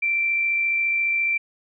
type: tone with amplitude modulation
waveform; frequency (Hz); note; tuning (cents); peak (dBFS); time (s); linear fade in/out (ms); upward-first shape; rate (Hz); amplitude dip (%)
sine; 2349; D7; 0; -18; 0.02-1.38; 10; sine; 54.5; 25
effects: none